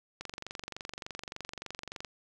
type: click train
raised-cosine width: 0.2 ms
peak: -22 dBFS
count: 44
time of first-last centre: 0.21-2.048 s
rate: 23.4 Hz
effects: none